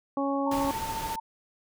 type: harmonic tone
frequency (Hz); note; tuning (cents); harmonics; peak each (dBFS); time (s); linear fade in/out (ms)
277.2; C#4; 0; 1 / 2 / 3 / 4; -28 / -31 / -33 / -34; 0.17-0.71; 2
type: tone with tremolo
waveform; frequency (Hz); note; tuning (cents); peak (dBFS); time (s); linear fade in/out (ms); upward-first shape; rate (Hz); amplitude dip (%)
sine; 897; A5; +33; -29; 0.46-1.2; 10; sine; 14; 55
type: noise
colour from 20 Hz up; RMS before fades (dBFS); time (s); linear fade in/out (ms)
pink; -37; 0.51-1.16; 5
effects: none